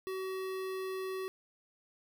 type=tone with notch filter; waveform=square; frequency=378.2 Hz; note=F#4; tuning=38 cents sharp; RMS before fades=-38 dBFS; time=0.07-1.28 s; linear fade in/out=0 ms; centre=7000 Hz; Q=1.4; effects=none